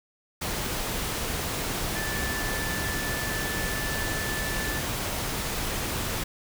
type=tone in noise; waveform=sine; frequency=1752 Hz; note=A6; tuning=8 cents flat; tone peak=-33 dBFS; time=1.95-4.8 s; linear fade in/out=10 ms; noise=pink; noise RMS=-30 dBFS; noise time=0.41-6.24 s; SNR=-6 dB; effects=none